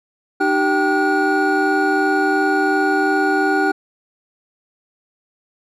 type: tone cluster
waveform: triangle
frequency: 304.7 / 387.5 / 777 / 1447 Hz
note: D#4 / G4 / G5 / F#6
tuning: -36 / -20 / -16 / -39 cents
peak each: -18 dBFS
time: 0.4-3.72 s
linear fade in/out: 10 ms
effects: none